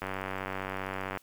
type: click train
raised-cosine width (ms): 0.5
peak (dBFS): -19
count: 111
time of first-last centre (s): 0.02-1.173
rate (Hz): 95.4
effects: white hiss -63 dBFS RMS until 1.22 s